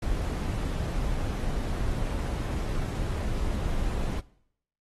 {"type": "noise", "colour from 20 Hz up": "brown", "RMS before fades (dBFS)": -29, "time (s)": [0.02, 4.2], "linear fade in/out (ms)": 5, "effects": ["noise-tail reverb RT60 0.7 s tail -21 dB re dry", "AAC 32 kbps"]}